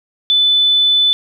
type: tone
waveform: sine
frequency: 3500 Hz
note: A7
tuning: 10 cents flat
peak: -9 dBFS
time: 0.3-1.13 s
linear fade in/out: 0 ms
effects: 8-bit